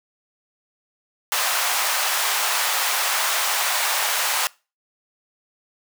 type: high-pass noise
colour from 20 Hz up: pink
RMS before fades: -22 dBFS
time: 1.32-4.47 s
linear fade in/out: 0 ms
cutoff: 740 Hz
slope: 24 dB/octave
effects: noise-tail reverb RT60 0.3 s tail -23 dB re dry